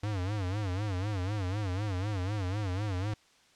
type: tone with vibrato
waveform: square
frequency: 98 Hz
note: G2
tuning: in tune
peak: -31 dBFS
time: 0.03-3.14 s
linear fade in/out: 5 ms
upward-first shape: sine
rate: 4 Hz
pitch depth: 160 cents each way
effects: white hiss -63 dBFS RMS until 3.55 s + low-pass 6000 Hz 12 dB/octave